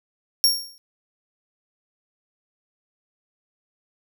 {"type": "tone with exponential decay", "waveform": "sawtooth", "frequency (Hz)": 5540, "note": "F8", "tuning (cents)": -15, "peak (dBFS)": -9, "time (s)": [0.44, 0.78], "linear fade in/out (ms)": 0, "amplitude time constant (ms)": 73, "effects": []}